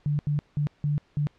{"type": "tone bursts at uneven times", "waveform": "sine", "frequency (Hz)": 146.83, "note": "D3", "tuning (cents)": 0, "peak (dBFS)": -22, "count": 5, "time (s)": [[0.06, 0.19], [0.27, 0.39], [0.57, 0.67], [0.84, 0.98], [1.17, 1.27]], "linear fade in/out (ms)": 0, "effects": ["pink hiss -63 dBFS RMS until 1.38 s", "low-pass 4000 Hz 12 dB/octave"]}